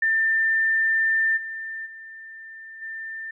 sine tone with level steps, 1791 Hz, A6, 30 cents sharp, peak -18 / -30 / -38 / -31 dBFS, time 0.02-3.31 s, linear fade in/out 5 ms, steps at 1.36 / 1.85 / 2.81 s, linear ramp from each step 20 ms, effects none

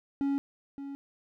triangle tone pair in turn, 278.4 / 278.4 Hz, C#4 / C#4, +8 / +8 cents, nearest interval unison, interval 0 cents, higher neither, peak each -24 / -35 dBFS, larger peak first, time 0.21-0.38 / 0.78-0.95 s, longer neither, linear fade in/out 0 ms, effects none

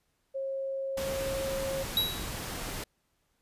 sine tone, 540 Hz, C#5, 45 cents flat, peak -31 dBFS, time 0.34-1.84 s, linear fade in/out 20 ms
pink noise, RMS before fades -37 dBFS, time 0.97-2.84 s, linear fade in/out 5 ms
square tone with exponential decay, 3868 Hz, B7, 37 cents flat, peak -22 dBFS, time 1.97-2.34 s, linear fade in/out 1 ms, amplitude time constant 80 ms
effects pink hiss -75 dBFS RMS until 3.41 s + resampled to 32000 Hz

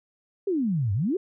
sine exponential two-way sweep, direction down then up, 415.3 to 93.4 to 415.3 Hz, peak -22 dBFS, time 0.47-1.17 s, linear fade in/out 5 ms, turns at 0.93 s, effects none

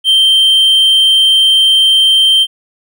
triangle tone, 3136 Hz, G7, in tune, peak -4 dBFS, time 0.04-2.47 s, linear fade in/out 50 ms, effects none

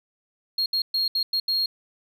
sine tone bursts at uneven times, 4260 Hz, C8, 30 cents sharp, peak -18 dBFS, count 6, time 0.58-0.66 / 0.73-0.82 / 0.94-1.08 / 1.15-1.23 / 1.33-1.4 / 1.48-1.66 s, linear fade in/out 5 ms, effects tanh soft clip ceiling -20 dBFS

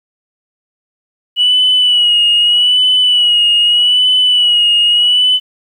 sine tone with vibrato, 2933 Hz, F#7, 16 cents flat, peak -6 dBFS, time 1.36-5.4 s, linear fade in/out 50 ms, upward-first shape sine, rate 0.81 Hz, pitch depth 45 cents each way, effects tanh soft clip ceiling -3 dBFS + 8-bit

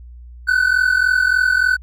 triangle tone pair together, 1479.6 / 1523 Hz, F#6 / F#6, 0 / +50 cents, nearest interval minor second, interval 50 cents, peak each -14 dBFS, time 0.47-1.77 s, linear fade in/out 20 ms, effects added 60 Hz sine -35 dBFS peak until 1.82 s

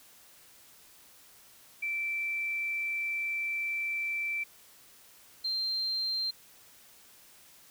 sine tone pair in turn, 2335 / 4160 Hz, D7 / C8, -11 / -11 cents, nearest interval minor seventh, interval 1000 cents, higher second, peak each -30 / -29 dBFS, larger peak second, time 1.82-4.44 / 5.44-6.31 s, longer first, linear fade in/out 10 ms, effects white hiss -57 dBFS RMS until 7.7 s

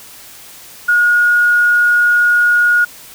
sine tone with quantisation, 1441 Hz, F#6, 46 cents flat, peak -8 dBFS, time 0.88-2.85 s, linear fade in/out 10 ms, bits 6, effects white hiss -37 dBFS RMS until 3.14 s

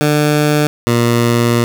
15% pulse tone pair in turn, 149.3 / 118.5 Hz, D3 / A#2, +29 / +29 cents, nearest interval major third, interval 400 cents, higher first, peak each -4 dBFS, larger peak neither, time 0.01-0.67 / 0.87-1.64 s, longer second, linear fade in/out 0 ms, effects none

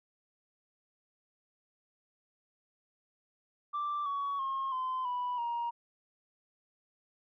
sine tone with pitch steps, 1174.7 / 1124.2 / 1076 / 1029.7 / 985.5 / 943.2 Hz, D6 / C#6 / C6 / C6 / B5 / A#5, 0 / +24 / +48 / -28 / -4 / +20 cents, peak -30 dBFS, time 3.73-5.71 s, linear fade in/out 20 ms, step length 330 ms, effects tanh soft clip ceiling -29 dBFS

